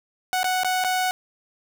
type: tone with dropouts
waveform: sawtooth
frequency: 740 Hz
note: F#5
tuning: in tune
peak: -17 dBFS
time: 0.33-1.11 s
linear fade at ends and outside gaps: 0 ms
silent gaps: 0.431-0.443 / 0.634-0.646 / 0.839-0.846 s
effects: none